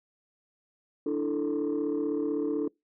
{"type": "chord", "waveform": "sine", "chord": "D suspended second", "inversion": "none", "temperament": "equal", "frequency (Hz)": [293.7, 329.6, 440], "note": ["D4", "E4", "A4"], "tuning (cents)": [0, 0, 0], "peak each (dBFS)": [-28, -31, -29], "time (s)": [1.06, 2.68], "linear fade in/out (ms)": 5, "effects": ["noise-tail reverb RT60 0.2 s tail -26 dB re dry", "tanh soft clip ceiling -22 dBFS"]}